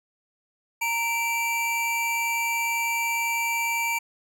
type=tone pair together; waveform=square; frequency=924 / 2330 Hz; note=A#5 / D7; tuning=-16 / -14 cents; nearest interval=octave + major third; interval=1602 cents; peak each=-29 / -26 dBFS; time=0.81-3.99 s; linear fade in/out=10 ms; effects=none